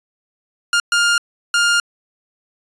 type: tone bursts at uneven times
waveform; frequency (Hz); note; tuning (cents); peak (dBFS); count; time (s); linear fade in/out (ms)
sawtooth; 1408; F6; +14; -9; 3; 0.73-0.8 / 0.92-1.18 / 1.54-1.8; 2
effects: resampled to 22050 Hz